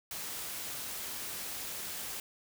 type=noise; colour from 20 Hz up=white; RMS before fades=-40 dBFS; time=0.11-2.2 s; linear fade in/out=2 ms; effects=none